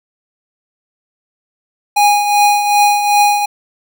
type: tone with tremolo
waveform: square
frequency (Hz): 823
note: G#5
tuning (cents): -16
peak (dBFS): -7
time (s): 1.96-3.46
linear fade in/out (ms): 10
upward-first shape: triangle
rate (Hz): 2.6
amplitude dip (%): 60
effects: none